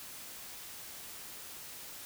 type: silence
effects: white hiss -47 dBFS RMS until 2.05 s